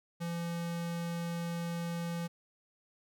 square tone, 170 Hz, F3, 46 cents flat, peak -35 dBFS, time 0.2-2.28 s, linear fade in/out 20 ms, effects none

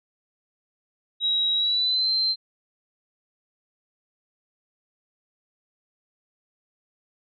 sine tone with pitch glide, 3843 to 4119 Hz, B7 to C8, -48 to -28 cents, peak -20 dBFS, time 1.2-2.36 s, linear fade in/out 50 ms, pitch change +120 cents, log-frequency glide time 1.55-2.1 s, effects none

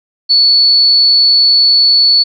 sine tone, 4435 Hz, C#8, in tune, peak -5 dBFS, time 0.29-2.24 s, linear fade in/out 20 ms, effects none

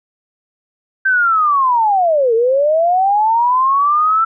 sine linear two-way sweep, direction down then up, 1568 to 442.3 to 1341 Hz, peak -10 dBFS, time 1.05-4.25 s, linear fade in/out 10 ms, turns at 2.34 s, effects none

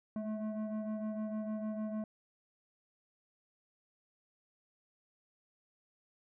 sine tone with frequency modulation, 213.7 Hz, G#3, 50 cents sharp, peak -33 dBFS, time 0.16-2.04 s, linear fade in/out 2 ms, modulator 434 Hz, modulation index 0.82, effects tanh soft clip ceiling -34 dBFS

